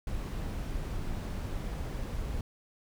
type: noise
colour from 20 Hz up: brown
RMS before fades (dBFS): -35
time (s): 0.07-2.41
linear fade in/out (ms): 2
effects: none